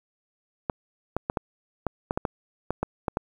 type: clicks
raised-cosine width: 1 ms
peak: -11 dBFS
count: 12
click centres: 0.698 / 1.166 / 1.299 / 1.372 / 1.867 / 2.109 / 2.175 / 2.252 / 2.706 / 2.83 / 3.082 / 3.171 s
effects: 8-bit